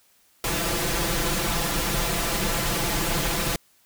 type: noise with comb filter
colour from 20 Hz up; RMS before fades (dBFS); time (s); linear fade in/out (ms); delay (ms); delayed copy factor
pink; -25; 0.44-3.56; 2; 5.9; +0.85
effects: white hiss -61 dBFS RMS until 3.85 s